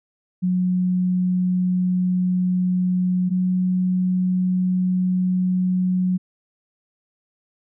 sine tone pair in turn, 182 / 183.27 Hz, F#3 / F#3, -28 / -16 cents, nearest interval unison, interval 12 cents, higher second, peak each -17 dBFS, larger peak neither, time 0.42-3.3 / 3.3-6.18 s, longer neither, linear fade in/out 20 ms, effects none

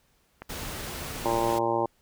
click, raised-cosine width 0.5 ms, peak -23 dBFS, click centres 0.42 s
pink noise, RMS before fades -36 dBFS, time 0.49-1.59 s, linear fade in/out 10 ms
harmonic tone, 115.5 Hz, A#2, 16 cents flat, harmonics 1 / 2 / 3 / 4 / 5 / 6 / 7 / 8 / 9, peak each -38 / -39 / -29 / -33 / -30 / -40 / -30 / -30 / -35 dBFS, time 1.25-1.86 s, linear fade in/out 5 ms
effects pink hiss -67 dBFS RMS until 2.01 s

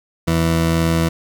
20% pulse tone pair together, 82.41 / 164.82 Hz, E2 / E3, 0 / 0 cents, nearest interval octave, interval 1200 cents, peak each -14 dBFS, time 0.27-1.09 s, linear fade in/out 10 ms, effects none

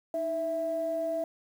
sine tone pair together, 311.8 / 659.3 Hz, D#4 / E5, +4 / 0 cents, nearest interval octave + minor second, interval 1296 cents, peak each -37 / -28 dBFS, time 0.14-1.24 s, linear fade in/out 2 ms, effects tanh soft clip ceiling -21 dBFS + 9-bit

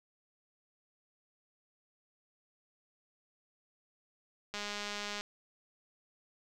click train, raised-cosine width 0.2 ms, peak -22 dBFS, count 139, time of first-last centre 4.54-5.21 s, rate 206 Hz, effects none

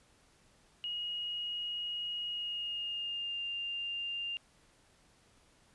sine tone with pitch glide, 2884 to 2797 Hz, F#7 to F7, -45 to +2 cents, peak -35 dBFS, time 0.84-4.37 s, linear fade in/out 0 ms, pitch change -53 cents, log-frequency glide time 2.28-3.41 s, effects pink hiss -66 dBFS RMS until 5.74 s + resampled to 24000 Hz

